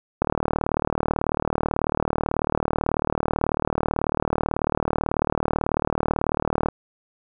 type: click train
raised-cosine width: 1 ms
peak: -7 dBFS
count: 248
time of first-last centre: 0.22-6.686 s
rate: 38.2 Hz
effects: none